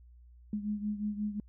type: beating tone pair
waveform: sine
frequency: 207.7 / 213.3 Hz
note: G#3 / G#3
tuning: 0 / +46 cents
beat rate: 5.6 Hz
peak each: -33 / -38 dBFS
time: 0.53-1.4 s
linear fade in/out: 2 ms
effects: added 60 Hz sine -53 dBFS peak until 1.48 s